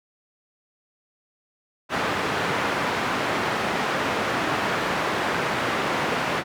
white band-pass noise, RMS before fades -25 dBFS, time 1.89-6.44 s, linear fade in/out 50 ms, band 120 to 1600 Hz, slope 12 dB/octave, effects none

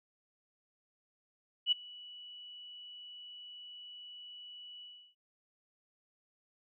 sine tone with ADSR envelope, 2949 Hz, F#7, 6 cents flat, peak -23 dBFS, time 1.66-5.15 s, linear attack 58 ms, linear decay 13 ms, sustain -24 dB, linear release 330 ms, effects none

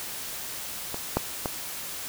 clicks, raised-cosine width 1 ms, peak -18 / -8 / -13 dBFS, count 3, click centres 0.944 / 1.17 / 1.458 s, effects white hiss -36 dBFS RMS until 2.08 s

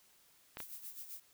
clicks, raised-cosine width 0.3 ms, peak -28 dBFS, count 2, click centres 0.571 / 0.603 s
violet noise with tremolo, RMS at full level -46 dBFS, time 0.58-1.2 s, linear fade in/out 5 ms, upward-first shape sine, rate 7.7 Hz, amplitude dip 65%
effects white hiss -67 dBFS RMS until 1.33 s

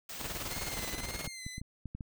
white band-stop noise, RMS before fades -43 dBFS, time 0.09-0.94 s, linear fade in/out 5 ms, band 9300 to 13000 Hz, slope 96 dB/octave
pink noise with tremolo, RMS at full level -38 dBFS, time 0.19-1.28 s, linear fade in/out 20 ms, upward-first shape square, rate 19 Hz, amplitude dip 60%
15% pulse tone with vibrato, 2082 Hz, C7, 9 cents flat, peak -36 dBFS, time 0.47-1.61 s, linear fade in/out 50 ms, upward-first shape sine, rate 1.7 Hz, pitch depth 58 cents each way
clicks, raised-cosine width 5 ms, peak -28 dBFS, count 7, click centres 1.276 / 1.465 / 1.581 / 1.615 / 1.857 / 1.95 / 2.008 s
effects none

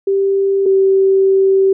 sine tone pair in turn, 392 / 386.2 Hz, G4 / G4, 0 / -26 cents, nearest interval unison, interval 26 cents, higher first, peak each -11 / -8 dBFS, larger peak second, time 0.07-0.66 / 0.66-1.73 s, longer second, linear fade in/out 5 ms, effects none

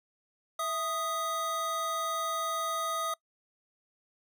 square tone pair together, 659.3 / 1245.3 Hz, E5 / D#6, 0 / +1 cents, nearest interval major seventh, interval 1101 cents, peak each -37 / -32 dBFS, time 0.59-3.14 s, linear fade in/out 5 ms, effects noise-tail reverb RT60 0.1 s tail -23 dB re dry

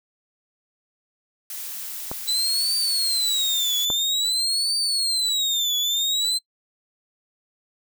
blue noise, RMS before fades -33 dBFS, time 1.5-3.85 s, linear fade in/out 2 ms
clicks, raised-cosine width 1 ms, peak -15 dBFS, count 2, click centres 2.115 / 3.902 s
35% pulse tone with vibrato, 3968 Hz, B7, 7 cents sharp, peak -19 dBFS, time 2.27-6.39 s, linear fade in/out 20 ms, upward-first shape triangle, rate 0.5 Hz, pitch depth 270 cents each way
effects noise-tail reverb RT60 0.1 s tail -26 dB re dry

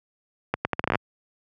accelerating click train, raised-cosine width 0.5 ms, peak -7 dBFS, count 11, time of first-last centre 0.54-0.955 s, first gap 110 ms, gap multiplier 0.75, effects high-pass 80 Hz 12 dB/octave

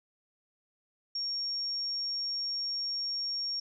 sine tone, 5540 Hz, F8, 15 cents flat, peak -31 dBFS, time 1.15-3.6 s, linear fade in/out 5 ms, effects none

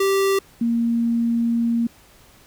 square / sine tone pair in turn, 390.7 / 233.1 Hz, G4 / A#3, -6 / 0 cents, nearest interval major sixth, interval 894 cents, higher first, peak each -17 dBFS, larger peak neither, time 0-0.39 / 0.61-1.87 s, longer second, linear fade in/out 5 ms, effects pink hiss -51 dBFS RMS until 2.46 s

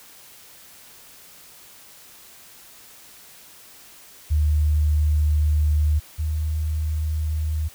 sine tone pair in turn, 75.6 / 77.59 Hz, D#2 / D#2, -49 / -4 cents, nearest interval unison, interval 45 cents, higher second, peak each -16 / -21 dBFS, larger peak first, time 4.3-6 / 6.18-7.69 s, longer first, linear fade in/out 20 ms, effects white hiss -47 dBFS RMS until 7.74 s

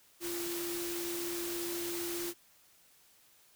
sine tone in noise, 344.9 Hz, F4, 22 cents flat, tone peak -37 dBFS, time 0.2-2.34 s, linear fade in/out 50 ms, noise white, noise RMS -40 dBFS, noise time 0.2-2.34 s, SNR 0 dB, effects white hiss -64 dBFS RMS until 3.55 s

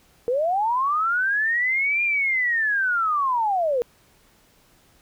sine linear two-way sweep, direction up then down, 463.1 to 2421 to 463.1 Hz, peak -19 dBFS, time 0.28-3.82 s, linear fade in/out 0 ms, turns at 2.03 s, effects pink hiss -58 dBFS RMS until 5.01 s

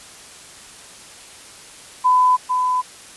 sine tone with echo, 1005 Hz, B5, 30 cents sharp, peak -11 dBFS, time 2.04-2.37 s, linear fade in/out 20 ms, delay 450 ms, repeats 1, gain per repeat -5 dB, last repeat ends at 2.82 s, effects white hiss -41 dBFS RMS until 3.16 s + resampled to 24000 Hz

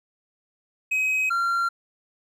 triangle tone pair in turn, 2534 / 1376.9 Hz, D#7 / F6, +31 / -25 cents, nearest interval major seventh, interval 1056 cents, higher first, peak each -19 dBFS, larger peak neither, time 0.91-1.3 / 1.3-1.69 s, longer neither, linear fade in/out 10 ms, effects none

